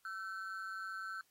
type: ring-modulated tone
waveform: triangle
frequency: 1434 Hz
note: F6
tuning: 45 cents sharp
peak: -36 dBFS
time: 0.05-1.21 s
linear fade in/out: 2 ms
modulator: 95.6 Hz
effects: white hiss -74 dBFS RMS until 1.3 s + AAC 48 kbps